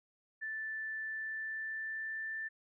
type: tone with pitch glide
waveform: sine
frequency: 1760 to 1773.3 Hz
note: A6 to A6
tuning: 0 to +13 cents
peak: -37 dBFS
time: 0.41-2.49 s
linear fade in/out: 20 ms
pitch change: +13 cents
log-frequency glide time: 1.03-2.38 s
effects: none